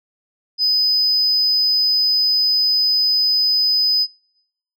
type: tone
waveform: sine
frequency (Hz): 5010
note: D#8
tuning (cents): +11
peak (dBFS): -12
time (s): 0.58-4.07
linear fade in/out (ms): 50
effects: noise-tail reverb RT60 0.8 s tail -25 dB re dry + tanh soft clip ceiling -11 dBFS